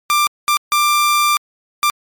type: tone bursts at uneven times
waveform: sawtooth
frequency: 1185 Hz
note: D6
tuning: 15 cents sharp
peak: -8 dBFS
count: 4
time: 0.1-0.27 / 0.48-0.57 / 0.72-1.37 / 1.83-1.9 s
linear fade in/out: 0 ms
effects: MP3 96 kbps